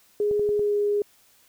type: tone with pitch glide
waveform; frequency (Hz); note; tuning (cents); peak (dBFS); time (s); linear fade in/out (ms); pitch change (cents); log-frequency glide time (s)
sine; 415.3 to 411.7; G#4 to G#4; 0 to -15; -20; 0.2-1.02; 2; -15; 0.6-0.75
type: clicks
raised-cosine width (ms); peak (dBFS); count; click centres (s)
2; -23; 4; 0.312 / 0.395 / 0.491 / 0.594
effects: white hiss -59 dBFS RMS until 1.48 s